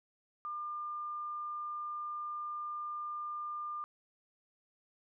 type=tone; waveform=sine; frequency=1200 Hz; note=D6; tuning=37 cents sharp; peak=-37 dBFS; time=0.45-3.84 s; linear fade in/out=0 ms; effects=none